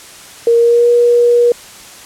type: tone with pitch glide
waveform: sine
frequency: 467.2 to 478.9 Hz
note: A#4 to A#4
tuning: +4 to +47 cents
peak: -6 dBFS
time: 0.47-1.52 s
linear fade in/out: 2 ms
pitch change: +43 cents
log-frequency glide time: 0.57-0.9 s
effects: white hiss -35 dBFS RMS until 2.05 s + low-pass 10000 Hz 12 dB/octave